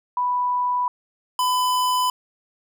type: tone pair in turn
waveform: sine / square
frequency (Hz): 987.8 / 1003.3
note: B5 / B5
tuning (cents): 0 / +27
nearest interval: unison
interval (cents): 27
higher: second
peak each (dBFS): -19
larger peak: neither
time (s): 0.17-0.88 / 1.39-2.1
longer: neither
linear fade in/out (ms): 2
effects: none